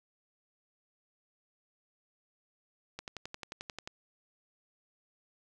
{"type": "click train", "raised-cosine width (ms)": 0.2, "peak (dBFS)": -23, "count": 11, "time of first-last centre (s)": [2.99, 3.875], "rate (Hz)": 11.3, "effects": []}